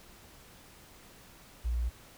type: tone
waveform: sine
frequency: 59.2 Hz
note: A#1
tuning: 27 cents sharp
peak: -28 dBFS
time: 1.64-1.9 s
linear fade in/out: 20 ms
effects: pink hiss -55 dBFS RMS until 2.17 s